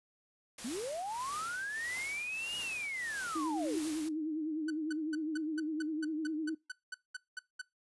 white noise with tremolo, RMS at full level -42 dBFS, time 0.58-4.09 s, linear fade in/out 5 ms, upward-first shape triangle, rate 1.6 Hz, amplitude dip 70%
sine linear two-way sweep, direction up then down, 207.7 to 2900 to 308.8 Hz, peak -36 dBFS, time 0.64-3.79 s, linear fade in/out 10 ms, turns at 2.57 s
sine tone with vibrato, 311.1 Hz, D#4, in tune, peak -33 dBFS, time 3.35-6.55 s, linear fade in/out 10 ms, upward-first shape sine, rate 9.9 Hz, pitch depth 72 cents each way
45% pulse tone bursts, 1500 Hz, F#6, 23 cents sharp, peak -38 dBFS, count 14, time 4.68-7.616 s, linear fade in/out 5 ms, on 24 ms, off 200 ms
effects noise-tail reverb RT60 0.2 s tail -21 dB re dry + resampled to 24000 Hz

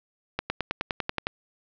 accelerating click train, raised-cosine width 0.3 ms, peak -10 dBFS, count 10, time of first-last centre 0.39-1.269 s, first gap 110 ms, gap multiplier 0.97, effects low-pass 5000 Hz 12 dB/octave

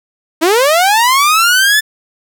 sawtooth linear sweep, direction up, 304.7 to 1760 Hz, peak -4 dBFS, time 0.41-1.81 s, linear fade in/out 20 ms, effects none

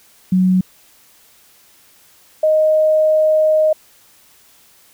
sine tone pair in turn, 185 / 622.3 Hz, F#3 / D#5, 0 / 0 cents, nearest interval octave + major sixth, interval 2100 cents, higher second, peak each -10 dBFS, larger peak neither, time 0.32-0.61 / 2.43-3.73 s, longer second, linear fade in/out 5 ms, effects white hiss -50 dBFS RMS until 4.93 s

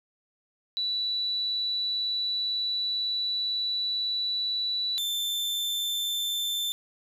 sine / 40% pulse tone pair in turn, 3951 / 3548 Hz, B7 / A7, 0 / +14 cents, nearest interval major second, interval 186 cents, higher first, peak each -26 dBFS, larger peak neither, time 0.77-4.98 / 4.98-6.72 s, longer first, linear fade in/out 0 ms, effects 10-bit

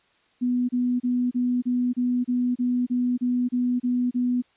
sine tone bursts, 246.9 Hz, B3, in tune, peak -20 dBFS, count 13, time 0.41-4.422 s, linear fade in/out 20 ms, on 280 ms, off 31 ms, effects white hiss -63 dBFS RMS until 4.56 s + resampled to 8000 Hz

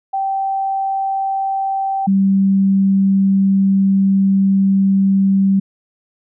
sine tone pair in turn, 778 / 194.5 Hz, G5 / G3, -13 / -13 cents, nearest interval 2 octaves, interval 2400 cents, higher first, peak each -16 / -10 dBFS, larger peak second, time 0.13-2.07 / 2.07-5.6 s, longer second, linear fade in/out 10 ms, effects none

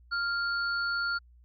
sine tone pair together, 1396.9 / 4438 Hz, F6 / C#8, 0 / +1 cents, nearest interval octave + minor sixth, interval 2001 cents, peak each -28 / -36 dBFS, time 0.11-1.19 s, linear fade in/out 20 ms, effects added 60 Hz sine -54 dBFS peak until 1.44 s + Opus 48 kbps

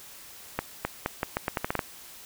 accelerating click train, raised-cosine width 0.5 ms, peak -11 dBFS, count 11, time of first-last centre 0.59-1.792 s, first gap 260 ms, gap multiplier 0.81, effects white hiss -47 dBFS RMS until 2.25 s

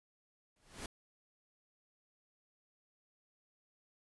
pink noise with exponential growth, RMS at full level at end -40 dBFS, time 0.56-0.86 s, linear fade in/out 2 ms, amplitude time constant 65 ms, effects resampled to 24000 Hz

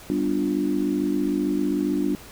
sine chord, G dominant seventh, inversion none, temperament equal, 196 / 246.9 / 293.7 / 349.2 Hz, G3 / B3 / D4 / F4, 0 / 0 / 0 / 0 cents, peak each -28 / -29 / -23 / -28 dBFS, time 0.1-2.15 s, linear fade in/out 0 ms, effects pink hiss -44 dBFS RMS until 2.31 s

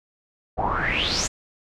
pink noise with low-pass filter sweep, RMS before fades -24 dBFS, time 0.57-1.28 s, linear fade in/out 20 ms, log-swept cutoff 680 to 7500 Hz, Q 8.3, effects none

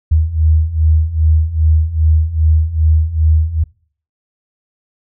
sine beating tone pair, 77.3 / 79.8 Hz, D#2 / D#2, -11 / +44 cents, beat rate 2.5 Hz, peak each -14 / -11 dBFS, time 0.11-3.64 s, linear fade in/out 10 ms, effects noise-tail reverb RT60 0.5 s tail -24 dB re dry

